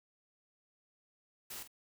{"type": "noise with echo", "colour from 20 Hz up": "white", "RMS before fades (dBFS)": -45, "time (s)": [1.5, 1.63], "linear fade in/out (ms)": 5, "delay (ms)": 46, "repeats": 1, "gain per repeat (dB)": -10, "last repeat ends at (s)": 1.676, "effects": []}